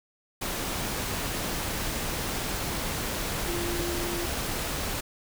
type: tone in noise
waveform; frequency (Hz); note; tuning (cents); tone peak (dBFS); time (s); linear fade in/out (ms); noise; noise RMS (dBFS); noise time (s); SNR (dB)
sine; 345.9; F4; -17; -32; 3.47-4.26; 10; pink; -31; 0.41-5.01; -4
effects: none